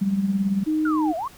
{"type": "tone with tremolo", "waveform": "sine", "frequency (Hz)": 196, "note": "G3", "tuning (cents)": 0, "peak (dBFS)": -16, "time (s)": [0.01, 0.64], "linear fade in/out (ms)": 10, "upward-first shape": "triangle", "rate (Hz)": 18, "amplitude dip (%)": 70}
{"type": "tone", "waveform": "sine", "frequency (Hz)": 310.3, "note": "D#4", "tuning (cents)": -5, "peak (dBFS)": -19, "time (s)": [0.66, 1.13], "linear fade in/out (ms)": 20}
{"type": "exponential two-way sweep", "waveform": "sine", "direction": "down then up", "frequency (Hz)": [1484, 634, 1161], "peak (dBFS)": -25, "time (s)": [0.85, 1.28], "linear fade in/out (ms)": 5, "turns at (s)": 1.16}
{"effects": ["pink hiss -48 dBFS RMS until 1.37 s"]}